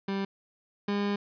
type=tone pair in turn; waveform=30% pulse; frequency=196 / 202.9 Hz; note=G3 / G#3; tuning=0 / -40 cents; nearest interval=minor second; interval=60 cents; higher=second; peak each=-26 / -24 dBFS; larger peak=second; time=0.08-0.25 / 0.88-1.16 s; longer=second; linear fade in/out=5 ms; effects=resampled to 11025 Hz + 11-bit